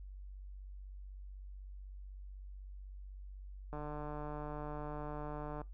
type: click train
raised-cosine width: 1 ms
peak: -30 dBFS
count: 282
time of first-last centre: 3.73-5.616 s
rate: 149 Hz
effects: noise-tail reverb RT60 0.2 s tail -20 dB re dry + added 48 Hz sine -46 dBFS peak until 5.73 s